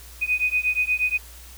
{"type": "beating tone pair", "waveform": "sine", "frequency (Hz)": [2489, 2497.4], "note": ["D#7", "D#7"], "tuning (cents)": [0, 6], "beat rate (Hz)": 8.4, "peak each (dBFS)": -23, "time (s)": [0.21, 1.18], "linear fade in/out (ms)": 20, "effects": ["added 60 Hz sine -43 dBFS peak until 1.57 s", "white hiss -46 dBFS RMS until 1.57 s"]}